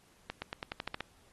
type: accelerating click train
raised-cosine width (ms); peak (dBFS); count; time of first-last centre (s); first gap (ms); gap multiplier
0.3; -20; 9; 0.3-1.006; 120; 0.91
effects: pink hiss -65 dBFS RMS until 1.32 s + AAC 32 kbps